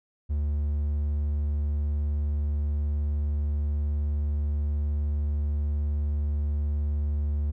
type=tone; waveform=triangle; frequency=73.42 Hz; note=D2; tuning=in tune; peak=-22 dBFS; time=0.29-7.52 s; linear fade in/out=20 ms; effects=none